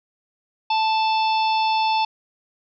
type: harmonic tone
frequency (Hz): 880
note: A5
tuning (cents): 0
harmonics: 1 / 3 / 4 / 5 / 6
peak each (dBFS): -18 / -28 / -30 / -32 / -34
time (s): 0.7-2.05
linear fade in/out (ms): 5
effects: none